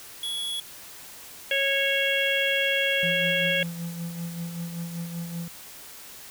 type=tone; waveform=square; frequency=3362 Hz; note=G#7; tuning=20 cents sharp; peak=-29 dBFS; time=0.23-0.6 s; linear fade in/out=2 ms
type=harmonic tone; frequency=550 Hz; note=C#5; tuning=14 cents flat; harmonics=1 / 3 / 4 / 5 / 6; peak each=-28 / -28 / -28 / -28 / -28 dBFS; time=1.51-3.63 s; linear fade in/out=2 ms
type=tone with tremolo; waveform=triangle; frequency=169.6 Hz; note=E3; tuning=50 cents sharp; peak=-27 dBFS; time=3.03-5.48 s; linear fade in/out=0 ms; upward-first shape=sine; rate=5.2 Hz; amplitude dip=50%
effects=white hiss -44 dBFS RMS until 6.3 s